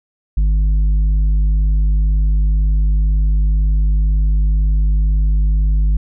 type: tone with tanh clipping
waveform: triangle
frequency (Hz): 51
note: G#1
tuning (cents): -31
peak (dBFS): -12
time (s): 0.37-5.97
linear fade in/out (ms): 5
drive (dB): 10
effects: none